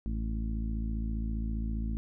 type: harmonic tone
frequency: 55 Hz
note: A1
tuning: in tune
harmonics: 1 / 2 / 3 / 4 / 5 / 6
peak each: -31 / -41 / -45 / -38 / -46 / -51 dBFS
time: 0.06-1.97 s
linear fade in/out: 0 ms
effects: none